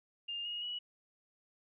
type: tone with pitch steps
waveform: sine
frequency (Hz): 2811 / 2870 / 2930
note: F7 / F7 / F#7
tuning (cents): +11 / +47 / -18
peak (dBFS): -37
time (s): 0.28-0.79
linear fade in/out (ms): 10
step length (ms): 170
effects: none

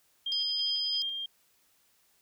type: tone with tremolo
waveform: sine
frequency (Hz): 3200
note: G7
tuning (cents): +35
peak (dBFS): -30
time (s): 0.26-1.26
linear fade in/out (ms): 5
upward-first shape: square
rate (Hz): 3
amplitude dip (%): 30
type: tone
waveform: sine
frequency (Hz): 4989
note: D#8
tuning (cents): +4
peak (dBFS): -30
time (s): 0.32-1.02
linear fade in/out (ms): 0
effects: white hiss -68 dBFS RMS until 2.21 s

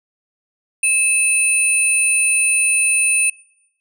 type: tone pair together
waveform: sine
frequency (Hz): 2601 / 9240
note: E7 / D9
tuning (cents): -24 / -29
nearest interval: octave + minor seventh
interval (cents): 2195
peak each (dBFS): -14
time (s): 0.83-3.3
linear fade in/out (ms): 5
effects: noise-tail reverb RT60 0.8 s tail -24 dB re dry + tanh soft clip ceiling -9 dBFS

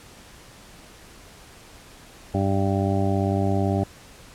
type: harmonic tone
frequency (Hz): 97.9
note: G2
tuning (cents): -2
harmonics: 1 / 2 / 3 / 4 / 6 / 7 / 8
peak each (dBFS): -23 / -26 / -28 / -29 / -31 / -31 / -32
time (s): 2.34-3.84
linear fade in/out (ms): 5
effects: pink hiss -47 dBFS RMS until 4.34 s + low-pass 11000 Hz 12 dB/octave

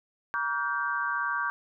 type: tone cluster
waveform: sine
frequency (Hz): 949 / 1149 / 1423 / 1565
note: A#5 / D6 / F6 / G6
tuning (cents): +31 / -38 / +32 / -3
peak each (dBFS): -35 / -31 / -36 / -30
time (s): 0.34-1.5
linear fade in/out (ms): 0
effects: none

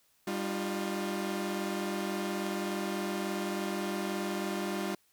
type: tone cluster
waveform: sawtooth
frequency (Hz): 197.9 / 306.3 / 352.3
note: G3 / D#4 / F4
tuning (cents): +17 / -27 / +15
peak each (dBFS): -31 / -36 / -32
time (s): 0.27-4.95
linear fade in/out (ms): 5
effects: white hiss -69 dBFS RMS until 5.12 s

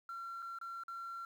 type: tone with dropouts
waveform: sine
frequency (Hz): 1365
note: F6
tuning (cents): -40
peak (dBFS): -40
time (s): 0.09-1.25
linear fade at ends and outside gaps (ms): 2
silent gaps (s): 0.422-0.425 / 0.587-0.613 / 0.836-0.881
effects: tanh soft clip ceiling -40 dBFS + 11-bit

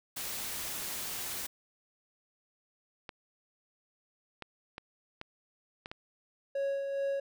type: noise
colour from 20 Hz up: white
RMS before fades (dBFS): -38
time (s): 0.16-1.47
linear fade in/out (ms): 10
type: clicks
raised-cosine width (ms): 0.3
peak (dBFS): -25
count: 6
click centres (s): 3.092 / 4.423 / 4.781 / 5.214 / 5.859 / 5.915
type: tone with tremolo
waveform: triangle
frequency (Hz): 553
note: C#5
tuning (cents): -4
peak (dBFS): -27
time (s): 6.55-7.2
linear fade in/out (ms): 5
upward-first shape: sine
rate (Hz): 2.4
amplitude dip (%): 40
effects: none

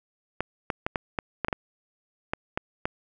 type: clicks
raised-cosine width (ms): 0.5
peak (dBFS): -11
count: 11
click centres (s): 0.406 / 0.702 / 0.865 / 0.958 / 1.188 / 1.447 / 1.484 / 1.528 / 2.335 / 2.575 / 2.855
effects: none

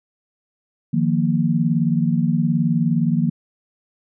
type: chord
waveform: sine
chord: Eb suspended second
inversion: none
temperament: equal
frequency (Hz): 155.56 / 174.61 / 233.1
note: Eb3 / F3 / Bb3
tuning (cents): 0 / 0 / 0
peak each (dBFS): -20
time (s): 0.93-3.3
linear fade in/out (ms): 10
effects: none

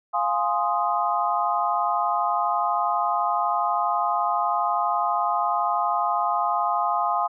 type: chord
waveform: sine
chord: F minor seventh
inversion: none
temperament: equal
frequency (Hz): 698.5 / 830.6 / 1046.5 / 1244.5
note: F5 / Ab5 / C6 / Eb6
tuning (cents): 0 / 0 / 0 / 0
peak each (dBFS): -26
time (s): 0.13-7.28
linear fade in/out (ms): 20
effects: none

